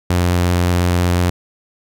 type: tone with vibrato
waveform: sawtooth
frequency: 88.4 Hz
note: F2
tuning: 22 cents sharp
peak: -9 dBFS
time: 0.1-1.3 s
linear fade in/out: 5 ms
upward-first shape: sine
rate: 5.6 Hz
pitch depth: 9 cents each way
effects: none